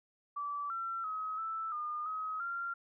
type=tone with pitch steps; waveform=sine; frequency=1157 / 1350 / 1273 / 1320 / 1215 / 1270 / 1383 Hz; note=D6 / E6 / D#6 / E6 / D#6 / D#6 / F6; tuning=-26 / +41 / +39 / +2 / -42 / +35 / -17 cents; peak=-35 dBFS; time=0.36-2.74 s; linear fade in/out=10 ms; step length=340 ms; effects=none